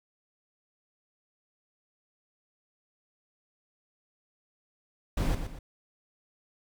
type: noise with echo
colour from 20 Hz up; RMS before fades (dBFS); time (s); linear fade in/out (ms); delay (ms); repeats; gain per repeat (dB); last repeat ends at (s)
brown; -27; 5.17-5.35; 5; 120; 2; -8; 5.59
effects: none